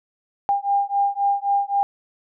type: beating tone pair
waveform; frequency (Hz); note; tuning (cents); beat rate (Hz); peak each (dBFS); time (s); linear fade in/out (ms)
sine; 800 / 803.8; G5 / G5; +35 / +43; 3.8; -21; 0.49-1.83; 0
effects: none